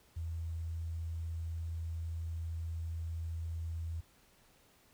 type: tone with quantisation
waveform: sine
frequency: 82.41 Hz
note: E2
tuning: in tune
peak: -36 dBFS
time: 0.16-4.01 s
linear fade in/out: 10 ms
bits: 11
effects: pink hiss -66 dBFS RMS until 4.93 s

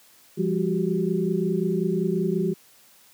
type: tone cluster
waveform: sine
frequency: 172.3 / 201.9 / 366 / 391.5 Hz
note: F3 / G#3 / F#4 / G4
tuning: -23 / -49 / -19 / -2 cents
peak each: -25 / -27 / -27 / -28 dBFS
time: 0.37-2.54 s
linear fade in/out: 20 ms
effects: white hiss -55 dBFS RMS until 3.13 s + high-pass 100 Hz 12 dB/octave

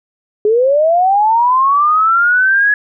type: linear sweep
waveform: sine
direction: up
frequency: 410.3 to 1693 Hz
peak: -8 dBFS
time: 0.45-2.74 s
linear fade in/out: 2 ms
effects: none

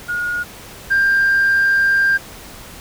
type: tone pair in turn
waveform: sine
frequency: 1437 / 1592.1 Hz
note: F6 / G6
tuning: +49 / +26 cents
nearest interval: major second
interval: 177 cents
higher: second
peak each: -18 / -10 dBFS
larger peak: second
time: 0.08-0.44 / 0.9-2.18 s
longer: second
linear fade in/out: 20 ms
effects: tanh soft clip ceiling -9 dBFS + pink hiss -37 dBFS RMS until 2.8 s

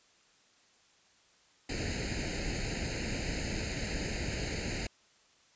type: noise with comb filter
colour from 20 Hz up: pink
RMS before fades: -35 dBFS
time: 1.69-4.87 s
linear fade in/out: 5 ms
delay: 0.44 ms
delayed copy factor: +0.95
effects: white hiss -65 dBFS RMS until 5.55 s + resampled to 16000 Hz

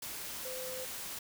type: tone in noise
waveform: sine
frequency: 513 Hz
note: C5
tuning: 34 cents flat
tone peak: -41 dBFS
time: 0.45-0.85 s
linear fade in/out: 5 ms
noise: white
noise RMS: -42 dBFS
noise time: 0.02-1.19 s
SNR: -2 dB
effects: none

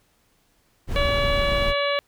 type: noise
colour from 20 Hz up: brown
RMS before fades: -25 dBFS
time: 0.87-1.74 s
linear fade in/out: 50 ms
type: harmonic tone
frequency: 570 Hz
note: C#5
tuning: 48 cents sharp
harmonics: 1 / 2 / 3 / 4 / 5 / 6 / 7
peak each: -23 / -28 / -31 / -29 / -32 / -33 / -34 dBFS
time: 0.96-1.99 s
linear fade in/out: 0 ms
effects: pink hiss -64 dBFS RMS until 2.07 s

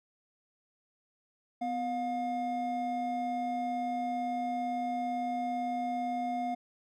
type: tone pair together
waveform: triangle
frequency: 250 / 712.2 Hz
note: B3 / F5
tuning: +21 / +34 cents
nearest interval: octave + tritone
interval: 1813 cents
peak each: -34 / -30 dBFS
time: 1.61-6.55 s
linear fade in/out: 10 ms
effects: none

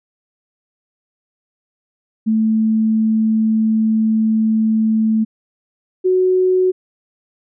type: tone pair in turn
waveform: sine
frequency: 220 / 370 Hz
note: A3 / F#4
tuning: 0 / 0 cents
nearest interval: major sixth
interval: 900 cents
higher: second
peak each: -12 / -11 dBFS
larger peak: second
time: 2.26-5.25 / 6.04-6.72 s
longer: first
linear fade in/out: 20 ms
effects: none

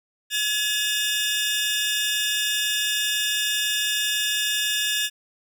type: tone cluster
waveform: sawtooth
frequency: 1694 / 2554 / 2856 / 3594 Hz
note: G#6 / D#7 / F7 / A7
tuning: +34 / +45 / +38 / +36 cents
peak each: -24 / -29 / -24 / -23 dBFS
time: 0.3-5.1 s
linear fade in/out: 50 ms
effects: none

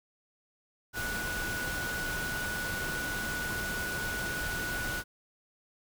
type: tone in noise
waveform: sine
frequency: 1470 Hz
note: F#6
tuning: 12 cents flat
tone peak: -34 dBFS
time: 0.93-5.04 s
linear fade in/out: 50 ms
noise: pink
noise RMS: -37 dBFS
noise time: 0.93-5.04 s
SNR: 0 dB
effects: none

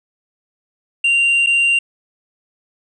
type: tone with dropouts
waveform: triangle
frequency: 2772 Hz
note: F7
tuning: 14 cents flat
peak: -10 dBFS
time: 1.04-1.79 s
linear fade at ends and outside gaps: 5 ms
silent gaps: 1.463-1.469 s
effects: resampled to 24000 Hz

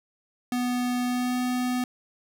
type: tone with pitch glide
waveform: square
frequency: 246.9 to 249.5 Hz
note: B3 to B3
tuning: 0 to +18 cents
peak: -25 dBFS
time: 0.52-1.84 s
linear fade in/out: 2 ms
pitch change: +18 cents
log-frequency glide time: 1.05-1.38 s
effects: none

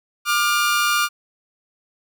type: tone pair together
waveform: sawtooth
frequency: 1190 / 1415.2 Hz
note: D6 / F6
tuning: +22 / +23 cents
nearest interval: minor third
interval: 301 cents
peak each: -16 dBFS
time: 0.25-1.09 s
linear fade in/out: 50 ms
effects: none

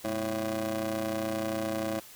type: ring-modulated tone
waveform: 25% pulse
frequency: 113 Hz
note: A2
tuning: 47 cents sharp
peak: -23 dBFS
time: 0.04-2 s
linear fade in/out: 10 ms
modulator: 437 Hz
effects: white hiss -50 dBFS RMS until 2.15 s

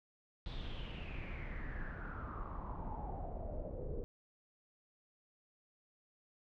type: noise with low-pass filter sweep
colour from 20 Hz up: brown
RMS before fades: -43 dBFS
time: 0.46-4.04 s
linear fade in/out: 0 ms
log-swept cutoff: 3800 to 460 Hz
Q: 6.9
effects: none

